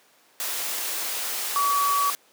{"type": "tone in noise", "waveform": "sine", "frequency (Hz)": 1137, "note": "C#6", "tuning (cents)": 44, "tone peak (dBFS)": -20, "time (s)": [1.56, 2.1], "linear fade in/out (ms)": 0, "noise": "white", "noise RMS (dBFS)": -29, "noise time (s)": [0.4, 2.15], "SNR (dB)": 6, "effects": ["pink hiss -58 dBFS RMS until 2.32 s", "high-pass 400 Hz 12 dB/octave"]}